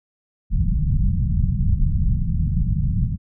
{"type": "low-pass noise", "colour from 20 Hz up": "pink", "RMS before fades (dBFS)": -19, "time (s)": [0.5, 3.18], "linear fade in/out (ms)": 50, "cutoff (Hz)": 190, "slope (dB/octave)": 48, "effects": []}